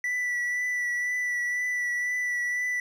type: tone with vibrato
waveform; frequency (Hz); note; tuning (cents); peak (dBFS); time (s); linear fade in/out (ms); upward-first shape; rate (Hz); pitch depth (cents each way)
triangle; 1966; B6; -8; -24; 0.04-2.8; 2; triangle; 2; 22
effects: none